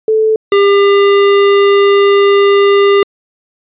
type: tone pair in turn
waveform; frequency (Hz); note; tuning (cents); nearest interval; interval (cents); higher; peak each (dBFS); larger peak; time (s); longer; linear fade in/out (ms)
sine / square; 437.5 / 400.5; A4 / G4; -10 / +37; major second; 153; first; -7 / -6; second; 0.08-0.36 / 0.52-3.03; second; 2
effects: resampled to 8000 Hz

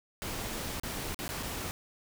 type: noise with dropouts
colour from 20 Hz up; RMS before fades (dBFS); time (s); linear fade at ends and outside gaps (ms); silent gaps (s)
pink; -37; 0.22-1.71; 0; 0.798-0.834 / 1.145-1.19 / 1.28-1.29 / 1.427-1.431
effects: none

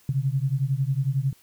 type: beating tone pair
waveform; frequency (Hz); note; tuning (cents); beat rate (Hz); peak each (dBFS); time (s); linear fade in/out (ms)
sine; 130.81 / 141.81; C3 / C#3; 0 / +40; 11; -24 / -25; 0.09-1.33; 2
effects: white hiss -58 dBFS RMS until 1.42 s

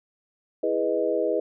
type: chord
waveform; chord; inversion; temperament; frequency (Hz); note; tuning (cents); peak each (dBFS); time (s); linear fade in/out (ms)
sine; E major seventh; none; equal; 329.6 / 415.3 / 493.9 / 622.3; E4 / G#4 / B4 / D#5; 0 / 0 / 0 / 0; -29 / -27 / -26 / -27; 0.63-1.4; 5
effects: none

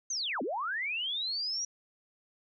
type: linear two-way sweep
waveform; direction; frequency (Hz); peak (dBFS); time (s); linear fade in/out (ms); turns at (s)
sine; down then up; 6510 to 220 to 5820; -31; 0.1-1.65; 5; 0.42
effects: none

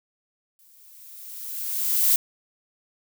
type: noise with exponential growth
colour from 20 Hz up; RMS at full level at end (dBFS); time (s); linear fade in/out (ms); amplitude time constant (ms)
violet; -17; 0.59-2.16; 1; 340
effects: none

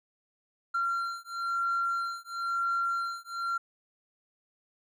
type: beating tone pair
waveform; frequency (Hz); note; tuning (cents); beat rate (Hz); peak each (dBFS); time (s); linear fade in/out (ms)
triangle; 1374 / 1375; F6 / F6; -29 / -27; 1; -29; 0.74-3.58; 10
effects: tanh soft clip ceiling -22 dBFS

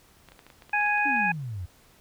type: clicks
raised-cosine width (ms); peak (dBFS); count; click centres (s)
0.3; -32; 11; 0.287 / 0.32 / 0.392 / 0.466 / 0.502 / 0.622 / 0.695 / 0.811 / 0.864 / 0.98 / 1.165
type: harmonic tone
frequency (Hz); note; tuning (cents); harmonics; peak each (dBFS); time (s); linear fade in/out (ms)
830.6; G#5; 0; 1 / 2 / 3; -26 / -26 / -26; 0.73-1.32; 5
type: exponential sweep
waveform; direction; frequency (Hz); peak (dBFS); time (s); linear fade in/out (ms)
sine; down; 300 to 82.41; -31; 1.05-1.66; 10
effects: pink hiss -58 dBFS RMS until 2 s

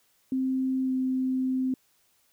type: tone with pitch glide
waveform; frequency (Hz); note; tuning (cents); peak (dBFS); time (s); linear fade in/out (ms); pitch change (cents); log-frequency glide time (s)
sine; 261.6 to 259.3; C4 to C4; 0 to -15; -24; 0.32-1.74; 2; -15; 0.84-0.91
effects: white hiss -67 dBFS RMS until 2.32 s

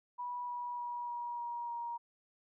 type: tone with pitch steps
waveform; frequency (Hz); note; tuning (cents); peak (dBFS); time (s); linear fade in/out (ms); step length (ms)
sine; 977 / 970.3 / 963.5 / 956.9 / 950.3 / 943.7; B5 / B5 / B5 / A#5 / A#5 / A#5; -19 / -31 / -43 / +45 / +33 / +21; -37; 0.18-1.98; 20; 300
effects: none

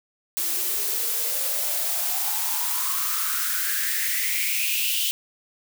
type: noise with high-pass filter sweep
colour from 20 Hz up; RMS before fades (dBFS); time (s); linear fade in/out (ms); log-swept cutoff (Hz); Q
blue; -25; 0.37-5.11; 0; 320 to 3100; 6.9
effects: none

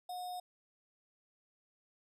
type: tone with sample-and-hold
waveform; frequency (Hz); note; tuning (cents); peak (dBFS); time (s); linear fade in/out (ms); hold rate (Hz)
sine; 723; F#5; -40; -39; 0.09-0.4; 5; 4410
effects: resampled to 32000 Hz

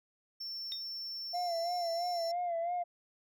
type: tone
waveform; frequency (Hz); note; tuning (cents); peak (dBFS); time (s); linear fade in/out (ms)
triangle; 5410; E8; +44; -37; 0.4-2.32; 10
type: tone with exponential decay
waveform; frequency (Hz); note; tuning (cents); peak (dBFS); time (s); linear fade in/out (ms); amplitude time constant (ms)
sine; 3700; A#7; -14; -32; 0.72-0.84; 0; 24
type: tone with vibrato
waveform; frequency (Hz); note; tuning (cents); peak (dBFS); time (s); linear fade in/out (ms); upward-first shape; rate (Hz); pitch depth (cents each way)
sine; 690; F5; -21; -30; 1.33-2.84; 20; sine; 3; 63
effects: tanh soft clip ceiling -29 dBFS

